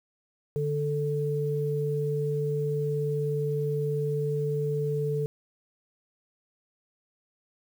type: tone pair together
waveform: sine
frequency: 146.83 / 440 Hz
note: D3 / A4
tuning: 0 / 0 cents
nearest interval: octave + perfect fifth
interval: 1900 cents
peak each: -28 dBFS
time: 0.56-5.26 s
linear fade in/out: 0 ms
effects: 9-bit